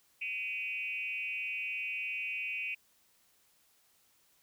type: tone with frequency modulation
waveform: sine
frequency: 2500 Hz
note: D#7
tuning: 8 cents sharp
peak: -34 dBFS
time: 0.21-2.75 s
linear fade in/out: 10 ms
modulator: 223 Hz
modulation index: 0.97
effects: white hiss -69 dBFS RMS until 4.42 s